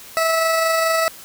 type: tone with amplitude modulation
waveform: 20% pulse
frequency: 652 Hz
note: E5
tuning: 19 cents flat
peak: -10 dBFS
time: 0.17-1.08 s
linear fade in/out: 0 ms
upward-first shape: sine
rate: 24.7 Hz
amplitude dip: 25%
effects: white hiss -40 dBFS RMS until 1.24 s